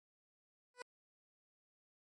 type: tone with exponential growth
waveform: 15% pulse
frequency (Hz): 494.4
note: B4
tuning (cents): +2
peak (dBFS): -35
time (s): 0.74-0.82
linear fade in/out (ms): 2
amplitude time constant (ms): 17
effects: MP3 48 kbps